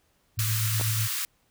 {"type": "tone with tremolo", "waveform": "sine", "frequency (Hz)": 110, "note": "A2", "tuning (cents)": 0, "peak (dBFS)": -24, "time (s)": [0.37, 1.08], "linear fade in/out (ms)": 20, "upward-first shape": "sine", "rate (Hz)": 8.2, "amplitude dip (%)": 30}
{"type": "high-pass noise", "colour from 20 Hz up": "white", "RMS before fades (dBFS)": -30, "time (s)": [0.39, 1.25], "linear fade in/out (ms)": 0, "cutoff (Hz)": 1100, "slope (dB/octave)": 48}
{"type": "clicks", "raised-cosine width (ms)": 1, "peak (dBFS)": [-23, -18], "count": 2, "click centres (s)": [0.798, 0.812]}
{"effects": ["pink hiss -68 dBFS RMS until 1.5 s"]}